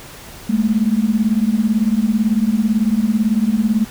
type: beating tone pair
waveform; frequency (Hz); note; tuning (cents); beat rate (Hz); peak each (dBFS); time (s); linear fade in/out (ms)
sine; 208.3 / 226.3; G#3 / A3; +5 / +49; 18; -16; 0.49-3.85; 10
effects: pink hiss -37 dBFS RMS until 3.9 s